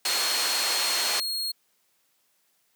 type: band-pass noise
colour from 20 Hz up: white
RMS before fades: -28 dBFS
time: 0.05-1.2 s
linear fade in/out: 2 ms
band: 450 to 6700 Hz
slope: 12 dB/octave
type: tone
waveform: 40% pulse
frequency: 4280 Hz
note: C8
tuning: 38 cents sharp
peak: -26 dBFS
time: 0.05-1.52 s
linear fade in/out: 10 ms
effects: white hiss -69 dBFS RMS until 2.75 s + high-pass 150 Hz 12 dB/octave